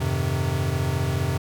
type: chord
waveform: square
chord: F minor seventh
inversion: none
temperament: equal with one note detuned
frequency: 87.31 / 101.98 / 130.81 / 155.56 Hz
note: F2 / Ab2 / C3 / Eb3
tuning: 0 / -31 / 0 / 0 cents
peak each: -28 / -30 / -26 / -32 dBFS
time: 0-1.38 s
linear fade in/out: 10 ms
effects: none